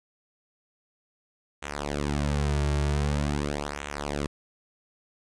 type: tone with flanger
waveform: sawtooth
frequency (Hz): 72.6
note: D2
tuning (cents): -19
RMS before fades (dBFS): -28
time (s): 1.62-4.27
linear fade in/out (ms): 10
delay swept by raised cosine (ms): 0.2 to 4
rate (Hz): 0.45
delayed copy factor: -0.9
effects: resampled to 22050 Hz + 10-bit